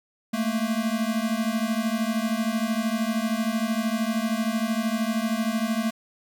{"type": "beating tone pair", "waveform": "square", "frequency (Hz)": [217.1, 230.1], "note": ["A3", "A#3"], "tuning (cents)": [-23, -22], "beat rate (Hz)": 13, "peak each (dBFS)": -27, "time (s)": [0.33, 5.91], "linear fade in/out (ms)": 10, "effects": []}